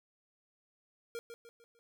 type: tone with echo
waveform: square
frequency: 466.9 Hz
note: A#4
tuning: 3 cents sharp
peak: -39 dBFS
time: 1.15-1.19 s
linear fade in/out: 0 ms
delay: 150 ms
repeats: 4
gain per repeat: -7 dB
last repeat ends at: 1.79 s
effects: none